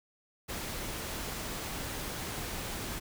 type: noise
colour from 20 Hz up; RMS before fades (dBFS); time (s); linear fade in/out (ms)
pink; -38; 0.48-3; 20
effects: none